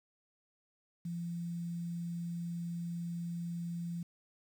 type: tone with quantisation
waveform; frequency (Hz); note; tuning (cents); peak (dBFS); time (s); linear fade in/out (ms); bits
sine; 171; F3; -36; -36; 1.05-4.03; 5; 10
effects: none